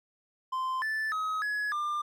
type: tone with pitch steps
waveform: triangle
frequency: 1038 / 1755 / 1270 / 1687 / 1196 Hz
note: C6 / A6 / D#6 / G#6 / D6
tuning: -14 / -5 / +35 / +27 / +31 cents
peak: -27 dBFS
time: 0.52-2.02 s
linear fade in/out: 10 ms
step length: 300 ms
effects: none